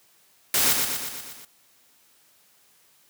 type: noise with echo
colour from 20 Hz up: white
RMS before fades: -21 dBFS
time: 0.54-0.73 s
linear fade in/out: 2 ms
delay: 120 ms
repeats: 6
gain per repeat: -4 dB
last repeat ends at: 1.45 s
effects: white hiss -60 dBFS RMS until 3.09 s + high-pass 100 Hz 12 dB/octave